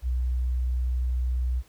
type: tone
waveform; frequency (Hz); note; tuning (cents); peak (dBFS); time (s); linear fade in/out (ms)
sine; 62.3; B1; +16; -22; 0.02-1.63; 50
effects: tanh soft clip ceiling -19 dBFS + pink hiss -59 dBFS RMS until 1.68 s